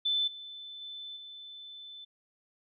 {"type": "tone with level steps", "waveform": "sine", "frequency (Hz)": 3520, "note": "A7", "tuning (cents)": 0, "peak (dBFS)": [-26, -42, -40, -44], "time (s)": [0.05, 2.05], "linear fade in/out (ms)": 10, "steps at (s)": [0.27, 0.81, 1.16], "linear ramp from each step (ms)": 10, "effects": []}